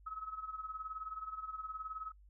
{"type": "tone with tremolo", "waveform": "sine", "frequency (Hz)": 1284, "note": "E6", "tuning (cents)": -46, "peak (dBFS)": -38, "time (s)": [0.06, 2.12], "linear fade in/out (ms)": 10, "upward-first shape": "sine", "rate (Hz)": 19, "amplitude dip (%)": 75, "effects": ["noise-tail reverb RT60 0.1 s tail -25 dB re dry", "added 50 Hz sine -58 dBFS peak until 2.29 s"]}